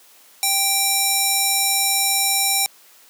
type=tone with band-pass filter; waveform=square; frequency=785 Hz; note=G5; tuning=2 cents sharp; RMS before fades=-19 dBFS; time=0.43-2.66 s; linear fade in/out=0 ms; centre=10000 Hz; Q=0.93; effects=white hiss -50 dBFS RMS until 3.09 s + high-pass 300 Hz 12 dB/octave